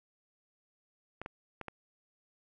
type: clicks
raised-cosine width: 0.5 ms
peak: -25 dBFS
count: 4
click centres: 1.216 / 1.261 / 1.613 / 1.683 s
effects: none